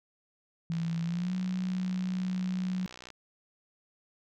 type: tone with pitch glide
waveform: sine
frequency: 166.6 to 184.85 Hz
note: E3 to F#3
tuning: +19 to -1 cents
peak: -29 dBFS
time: 0.7-2.86 s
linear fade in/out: 0 ms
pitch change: +180 cents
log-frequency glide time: 1.03-1.34 s
type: click train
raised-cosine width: 0.2 ms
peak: -28 dBFS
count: 149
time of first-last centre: 0.72-3.103 s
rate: 62.1 Hz
effects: none